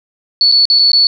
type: tone with dropouts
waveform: sine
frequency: 4435 Hz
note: C#8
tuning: in tune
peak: -6 dBFS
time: 0.41-1.07 s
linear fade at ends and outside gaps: 1 ms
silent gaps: 0.516-0.522 / 0.654-0.7 / 0.789-0.793 / 0.918-0.932 s
effects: none